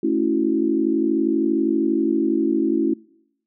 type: chord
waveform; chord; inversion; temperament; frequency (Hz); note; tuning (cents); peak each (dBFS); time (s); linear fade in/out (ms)
sine; F# minor seventh; first; equal; 220 / 277.2 / 329.6 / 370; A3 / C#4 / E4 / F#4; 0 / 0 / 0 / 0; -26 / -22 / -20 / -26; 0.03-2.94; 5
effects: noise-tail reverb RT60 0.8 s tail -25 dB re dry

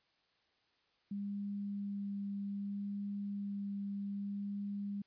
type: tone with vibrato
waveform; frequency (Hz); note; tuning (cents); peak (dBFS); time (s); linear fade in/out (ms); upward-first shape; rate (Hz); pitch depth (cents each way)
sine; 201; G3; +44; -37; 1.11-5.02; 5; sine; 0.63; 8
effects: white hiss -75 dBFS RMS until 5.06 s + resampled to 11025 Hz

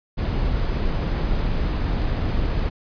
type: noise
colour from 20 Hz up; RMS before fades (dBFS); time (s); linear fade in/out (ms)
brown; -22; 0.17-2.7; 20
effects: resampled to 11025 Hz

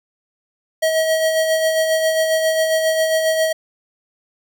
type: tone with tremolo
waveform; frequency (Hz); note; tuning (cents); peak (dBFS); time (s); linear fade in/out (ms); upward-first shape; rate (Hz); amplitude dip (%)
square; 639; D#5; +46; -14; 0.82-3.53; 10; sine; 7.4; 40
effects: none

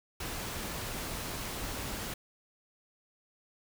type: noise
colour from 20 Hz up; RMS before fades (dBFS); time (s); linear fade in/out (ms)
pink; -38; 0.2-2.14; 5
effects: none

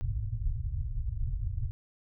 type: low-pass noise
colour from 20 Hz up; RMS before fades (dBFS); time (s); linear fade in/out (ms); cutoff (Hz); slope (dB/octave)
pink; -32; 0.01-1.71; 0; 130; 96
effects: none

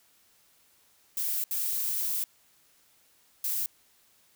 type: noise bursts at uneven times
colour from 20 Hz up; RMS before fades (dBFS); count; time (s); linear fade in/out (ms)
violet; -30; 3; 1.17-1.44 / 1.51-2.24 / 3.44-3.66; 2
effects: white hiss -64 dBFS RMS until 4.35 s

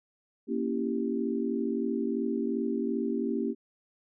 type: chord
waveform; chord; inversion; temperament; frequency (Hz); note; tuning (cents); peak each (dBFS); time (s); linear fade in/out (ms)
sine; A# diminished seventh; none; equal with one note detuned; 234.3 / 277.2 / 329.6 / 392; A#3 / C#4 / E4 / G4; +9 / 0 / 0 / 0; -31 / -33 / -35 / -33; 0.47-3.55; 50
effects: none

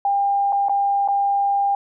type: tone with dropouts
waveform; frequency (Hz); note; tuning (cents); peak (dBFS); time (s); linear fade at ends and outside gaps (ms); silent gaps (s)
sine; 800; G5; +35; -16; 0.05-1.75; 2; 0.524-0.528 / 0.685-0.695 / 1.077-1.085
effects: none

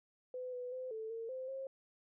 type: tone with pitch steps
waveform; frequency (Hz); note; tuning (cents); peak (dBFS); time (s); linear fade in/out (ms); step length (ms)
sine; 505 / 495.7 / 512 / 441 / 455.3 / 518 / 535; B4 / B4 / C5 / A4 / A#4 / C5 / C5; +39 / +6 / -38 / +4 / -41 / -17 / +38; -40; 0.34-1.67; 2; 190
effects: none

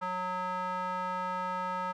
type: tone with band-pass filter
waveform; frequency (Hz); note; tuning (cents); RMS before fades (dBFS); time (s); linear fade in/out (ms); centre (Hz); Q
square; 183; F#3; -19; -34; 0.01-1.93; 20; 1100; 5
effects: none

